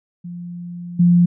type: tone with level steps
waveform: sine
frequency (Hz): 174.61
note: F3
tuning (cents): 0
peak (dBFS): -28 / -9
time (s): 0.24-1.26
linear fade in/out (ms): 10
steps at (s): 0.99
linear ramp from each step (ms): 10
effects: none